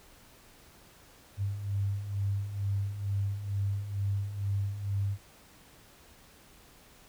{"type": "beating tone pair", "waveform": "sine", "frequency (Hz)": [98, 100.2], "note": ["G2", "G2"], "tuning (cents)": [0, 38], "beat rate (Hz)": 2.2, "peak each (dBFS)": [-36, -30], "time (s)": [1.37, 5.18], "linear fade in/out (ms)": 50, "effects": ["pink hiss -57 dBFS RMS until 7.08 s"]}